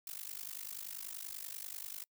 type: noise with amplitude modulation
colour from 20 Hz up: blue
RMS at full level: -41 dBFS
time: 0.07-2.04 s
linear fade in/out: 2 ms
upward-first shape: sine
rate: 50.3 Hz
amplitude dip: 95%
effects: noise-tail reverb RT60 0.1 s tail -26 dB re dry